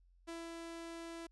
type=tone with ADSR envelope; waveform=sawtooth; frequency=333.4 Hz; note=E4; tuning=20 cents sharp; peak=-39 dBFS; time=0.27-1.27 s; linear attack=20 ms; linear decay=200 ms; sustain=-2 dB; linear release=8 ms; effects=added 44 Hz sine -64 dBFS peak until 1.31 s + resampled to 24000 Hz